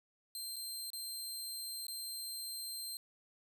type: tone with dropouts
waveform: 20% pulse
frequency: 4155 Hz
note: C8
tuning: 13 cents flat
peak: -35 dBFS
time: 0.35-2.97 s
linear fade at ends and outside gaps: 1 ms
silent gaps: 0.559-0.564 / 0.903-0.932 / 1.868-1.882 s
effects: 12-bit